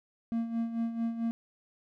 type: tone with tremolo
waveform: triangle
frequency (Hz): 230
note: A#3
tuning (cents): -23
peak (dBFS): -25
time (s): 0.32-1.31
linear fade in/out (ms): 0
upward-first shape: sine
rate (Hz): 4.5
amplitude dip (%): 65
effects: none